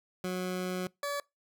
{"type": "tone pair in turn", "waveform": "20% pulse", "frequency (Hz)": [183, 571.7], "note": ["F#3", "D5"], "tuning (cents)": [-19, -47], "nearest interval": "octave + minor sixth", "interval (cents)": 1972, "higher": "second", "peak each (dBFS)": -27, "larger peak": "neither", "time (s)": [[0.24, 0.87], [1.03, 1.2]], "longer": "first", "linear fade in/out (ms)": 2, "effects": ["noise-tail reverb RT60 0.2 s tail -24 dB re dry"]}